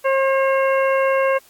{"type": "harmonic tone with a mistuned harmonic", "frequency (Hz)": 537, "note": "C5", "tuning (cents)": 45, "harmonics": [1, 2, 3, 4, 5], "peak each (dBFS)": [-16, -22, -26, -28, -30], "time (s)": [0.04, 1.39], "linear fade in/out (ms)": 20, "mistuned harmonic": 5, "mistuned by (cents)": 38, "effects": ["white hiss -52 dBFS RMS until 1.49 s", "AAC 64 kbps"]}